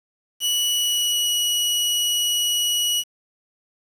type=tone with pitch glide; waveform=sawtooth; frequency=2944 to 2920 Hz; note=F#7 to F#7; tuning=-9 to -24 cents; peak=-16 dBFS; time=0.4-3.04 s; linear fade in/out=50 ms; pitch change=-15 cents; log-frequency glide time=0.69-1.32 s; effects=resampled to 32000 Hz + 7-bit